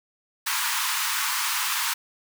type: high-pass noise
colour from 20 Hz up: pink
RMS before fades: -26 dBFS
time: 0.46-1.94 s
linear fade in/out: 10 ms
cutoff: 880 Hz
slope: 96 dB/octave
effects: none